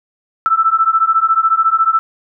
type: beating tone pair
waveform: sine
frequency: 1316 / 1330 Hz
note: E6 / E6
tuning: -3 / +15 cents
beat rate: 14 Hz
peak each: -13 dBFS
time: 0.46-1.99 s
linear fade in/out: 0 ms
effects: none